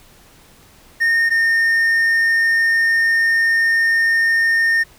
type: tone pair in turn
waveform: triangle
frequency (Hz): 1836 / 1826.5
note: A#6 / A#6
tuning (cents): -27 / -36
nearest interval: unison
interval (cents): 9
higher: first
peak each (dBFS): -11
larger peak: neither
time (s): 1-1.3 / 1.3-4.84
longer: second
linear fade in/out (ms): 20
effects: pink hiss -48 dBFS RMS until 4.98 s